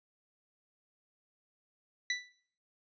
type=tone with exponential decay; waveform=25% pulse; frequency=1975.5 Hz; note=B6; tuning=in tune; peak=-24 dBFS; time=2.1-2.32 s; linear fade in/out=2 ms; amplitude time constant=46 ms; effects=noise-tail reverb RT60 0.6 s tail -21 dB re dry + resampled to 16000 Hz

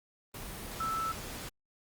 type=tone in noise; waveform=sine; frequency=1318.5 Hz; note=E6; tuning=in tune; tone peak=-31 dBFS; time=0.8-1.12 s; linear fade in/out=5 ms; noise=pink; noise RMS=-42 dBFS; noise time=0.34-1.49 s; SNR=+8 dB; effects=Opus 24 kbps

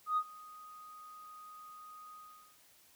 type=tone with ADSR envelope; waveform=sine; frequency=1244 Hz; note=D#6; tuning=1 cent flat; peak=-26 dBFS; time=0.06-2.58 s; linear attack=110 ms; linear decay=61 ms; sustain=-23 dB; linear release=430 ms; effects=tanh soft clip ceiling -24 dBFS + white hiss -64 dBFS RMS until 2.95 s

